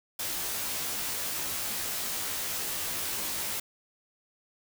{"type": "noise with comb filter", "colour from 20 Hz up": "white", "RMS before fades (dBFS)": -33, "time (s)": [0.19, 3.6], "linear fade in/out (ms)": 5, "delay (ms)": 16, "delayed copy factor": -0.9, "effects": []}